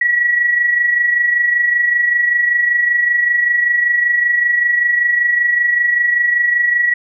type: tone with amplitude modulation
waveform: sine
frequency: 1928 Hz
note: B6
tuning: 42 cents flat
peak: -9 dBFS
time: 0.01-6.94 s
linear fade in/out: 5 ms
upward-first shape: sine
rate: 25.2 Hz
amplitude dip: 50%
effects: none